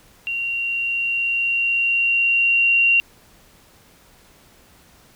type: tone with level ramp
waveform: sine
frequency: 2758 Hz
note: F7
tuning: 22 cents flat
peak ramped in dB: -22 to -12 dBFS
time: 0.27-3 s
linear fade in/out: 0 ms
effects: pink hiss -52 dBFS RMS until 5.15 s